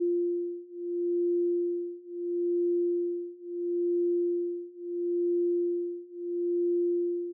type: beating tone pair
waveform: sine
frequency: 348.1 / 348.84 Hz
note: F4 / F4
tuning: -6 / -2 cents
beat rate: 0.74 Hz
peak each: -30 / -29 dBFS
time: 0-7.33 s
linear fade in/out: 20 ms
effects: none